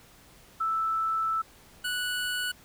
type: tone pair in turn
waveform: sine / 25% pulse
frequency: 1318.5 / 1475.7 Hz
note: E6 / F#6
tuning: 0 / -5 cents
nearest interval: major second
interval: 195 cents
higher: second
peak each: -25 dBFS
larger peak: neither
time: 0.6-1.42 / 1.84-2.52 s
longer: first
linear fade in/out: 10 ms
effects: pink hiss -55 dBFS RMS until 2.64 s